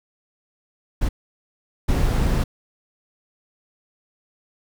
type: noise bursts at uneven times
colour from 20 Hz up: brown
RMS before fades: -19 dBFS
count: 2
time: 1.01-1.09 / 1.88-2.44 s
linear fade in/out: 10 ms
effects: none